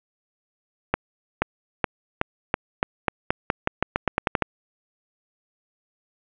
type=accelerating click train; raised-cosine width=0.5 ms; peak=-4 dBFS; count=17; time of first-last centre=0.94-4.423 s; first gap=480 ms; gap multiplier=0.88; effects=resampled to 8000 Hz + 7-bit